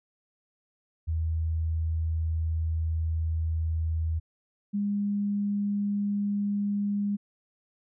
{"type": "tone pair in turn", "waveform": "sine", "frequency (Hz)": [80.7, 203.4], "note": ["E2", "G#3"], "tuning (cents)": [-36, -36], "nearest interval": "octave + major third", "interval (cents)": 1600, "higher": "second", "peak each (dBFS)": [-25, -25], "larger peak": "neither", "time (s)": [[1.07, 4.2], [4.73, 7.17]], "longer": "first", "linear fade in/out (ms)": 20, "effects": []}